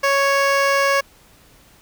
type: tone with notch filter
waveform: 15% pulse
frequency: 554.4 Hz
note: C#5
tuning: in tune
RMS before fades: -17 dBFS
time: 0.03-1.01 s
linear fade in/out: 10 ms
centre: 11000 Hz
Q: 0.77
effects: pink hiss -51 dBFS RMS until 1.81 s